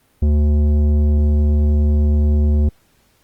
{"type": "tone with tanh clipping", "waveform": "sine", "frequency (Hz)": 74.2, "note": "D2", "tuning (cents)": 18, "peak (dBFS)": -13, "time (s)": [0.22, 2.69], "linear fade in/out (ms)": 5, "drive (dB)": 12, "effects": ["pink hiss -58 dBFS RMS until 3.23 s", "Opus 32 kbps"]}